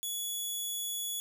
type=tone; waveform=10% pulse; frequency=3400 Hz; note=G#7; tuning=40 cents sharp; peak=-26 dBFS; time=0.03-1.2 s; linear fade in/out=0 ms; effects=none